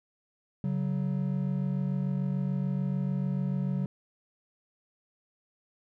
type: tone pair together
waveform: triangle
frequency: 140.36 / 187.2 Hz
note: C#3 / F#3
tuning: +22 / +20 cents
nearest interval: perfect fourth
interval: 498 cents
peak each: -28 dBFS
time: 0.64-3.86 s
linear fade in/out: 2 ms
effects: none